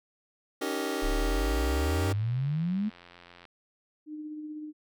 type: chord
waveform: sawtooth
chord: Eb dominant seventh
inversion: third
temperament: just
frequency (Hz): 280 / 311.1 / 388.9 / 466.7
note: Db4 / Eb4 / G4 / Bb4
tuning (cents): +18 / 0 / -14 / +2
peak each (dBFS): -31 / -31 / -30 / -32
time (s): 0.61-2.13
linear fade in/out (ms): 10
type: exponential sweep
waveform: sine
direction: up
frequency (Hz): 31.81 to 220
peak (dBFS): -26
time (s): 1.02-2.9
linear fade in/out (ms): 20
type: click train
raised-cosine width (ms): 0.3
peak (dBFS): -34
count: 129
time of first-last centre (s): 1.99-3.453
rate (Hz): 87.5
type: tone with tremolo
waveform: sine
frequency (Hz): 304.3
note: D#4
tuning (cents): -38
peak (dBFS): -35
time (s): 4.06-4.73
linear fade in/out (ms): 50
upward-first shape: sine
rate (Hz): 16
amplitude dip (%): 30
effects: none